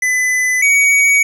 square tone pair in turn, 2007 / 2253 Hz, B6 / C#7, +27 / +28 cents, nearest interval major second, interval 201 cents, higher second, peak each -13 / -9 dBFS, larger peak second, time 0.02-0.62 / 0.62-1.23 s, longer second, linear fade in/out 5 ms, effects low-pass 11000 Hz 12 dB/octave + 8-bit

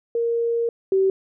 sine tone pair in turn, 466.2 / 384 Hz, A#4 / G4, 0 / -36 cents, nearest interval minor third, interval 336 cents, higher first, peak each -19 / -15 dBFS, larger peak second, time 0.15-0.69 / 0.92-1.1 s, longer first, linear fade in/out 2 ms, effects none

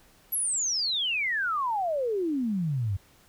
sine exponential sweep, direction down, 11840 to 91.1 Hz, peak -25 dBFS, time 0.32-2.97 s, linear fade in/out 10 ms, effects pink hiss -59 dBFS RMS until 3.28 s

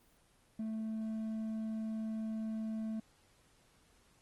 sine tone with hard clipping, 220 Hz, A3, in tune, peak -37 dBFS, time 0.59-3 s, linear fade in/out 5 ms, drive 3 dB, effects pink hiss -68 dBFS RMS until 4.21 s + Opus 24 kbps

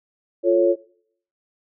sine chord, F augmented, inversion none, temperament equal, 349.2 / 440 / 554.4 Hz, F4 / A4 / C#5, 0 / 0 / 0 cents, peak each -17 / -22 / -17 dBFS, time 0.43-0.76 s, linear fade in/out 50 ms, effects noise-tail reverb RT60 0.6 s tail -20 dB re dry

